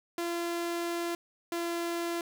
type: tone pair in turn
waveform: sawtooth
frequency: 342.1 / 340.8 Hz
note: F4 / F4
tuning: -36 / -42 cents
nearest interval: unison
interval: 6 cents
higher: first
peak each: -27 dBFS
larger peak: neither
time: 0.18-1.15 / 1.52-2.21 s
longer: first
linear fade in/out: 2 ms
effects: none